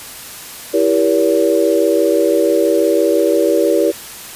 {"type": "chord", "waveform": "sine", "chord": "E diminished seventh", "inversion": "none", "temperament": "just", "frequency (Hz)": [329.6, 395.6, 474.7, 569.6], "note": ["E4", "G4", "Bb4", "Db5"], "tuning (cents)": [0, 16, 31, 47], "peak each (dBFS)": -16, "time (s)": [0.73, 3.92], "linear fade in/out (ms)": 20, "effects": ["white hiss -32 dBFS RMS until 4.35 s", "resampled to 32000 Hz"]}